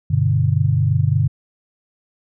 sine chord, G major, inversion none, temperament equal, 98 / 123.47 / 146.83 Hz, G2 / B2 / D3, 0 / 0 / 0 cents, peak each -18 dBFS, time 0.1-1.28 s, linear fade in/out 10 ms, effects none

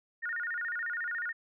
sine tone with vibrato, 1625 Hz, G#6, 38 cents flat, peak -32 dBFS, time 0.22-1.33 s, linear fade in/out 20 ms, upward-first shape square, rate 14 Hz, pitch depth 210 cents each way, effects none

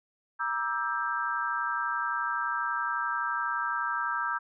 sine chord, E half-diminished seventh, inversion second, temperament just, 949.3 / 1186.7 / 1318.5 / 1582.2 Hz, Bb5 / D6 / E6 / G6, +31 / +18 / 0 / +16 cents, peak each -34 / -36 / -32 / -32 dBFS, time 0.39-4.39 s, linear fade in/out 20 ms, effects none

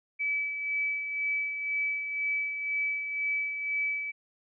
sine tone with tremolo, 2297 Hz, D7, 39 cents flat, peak -26 dBFS, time 0.19-4.12 s, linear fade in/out 20 ms, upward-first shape sine, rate 2 Hz, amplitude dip 50%, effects none

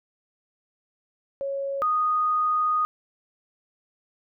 sine tone pair in turn, 552 / 1239.2 Hz, C#5 / D#6, -7 / -7 cents, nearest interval octave + major second, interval 1400 cents, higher second, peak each -26 / -20 dBFS, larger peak second, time 1.41-1.82 / 1.82-2.85 s, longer second, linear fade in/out 0 ms, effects none

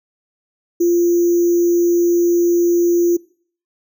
sine tone with sample-and-hold, 345.9 Hz, F4, 17 cents flat, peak -11 dBFS, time 0.8-3.17 s, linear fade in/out 10 ms, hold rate 6300 Hz, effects noise-tail reverb RT60 0.5 s tail -22 dB re dry

